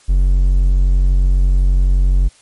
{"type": "tone", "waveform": "triangle", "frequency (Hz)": 45.93, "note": "F#1", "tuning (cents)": -12, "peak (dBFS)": -7, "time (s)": [0.08, 2.29], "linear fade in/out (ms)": 20, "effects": ["white hiss -49 dBFS RMS until 2.41 s", "MP3 48 kbps"]}